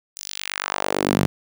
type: tone with high-pass filter sweep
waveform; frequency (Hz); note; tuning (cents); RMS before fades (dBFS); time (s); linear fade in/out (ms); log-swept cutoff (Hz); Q
sawtooth; 49; G1; 0; -24; 0.16-1.26; 0; 7200 to 140; 1.6
effects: none